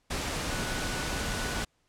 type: tone in noise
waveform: sine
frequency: 1480 Hz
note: F#6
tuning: in tune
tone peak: -40 dBFS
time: 0.5-1.63 s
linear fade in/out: 10 ms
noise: pink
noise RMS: -32 dBFS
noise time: 0.1-1.65 s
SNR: -11 dB
effects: pink hiss -72 dBFS RMS until 1.88 s + low-pass 9000 Hz 12 dB/octave